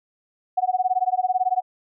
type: tone with tremolo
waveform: sine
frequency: 740 Hz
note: F#5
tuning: in tune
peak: -15 dBFS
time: 0.57-1.62 s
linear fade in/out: 10 ms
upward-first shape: sine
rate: 18 Hz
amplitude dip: 100%
effects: none